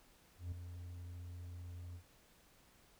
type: tone with ADSR envelope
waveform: triangle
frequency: 87.8 Hz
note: F2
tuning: 10 cents sharp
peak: -36 dBFS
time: 0.38-2.03 s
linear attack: 140 ms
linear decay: 4 ms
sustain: -8 dB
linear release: 80 ms
effects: pink hiss -67 dBFS RMS until 2.99 s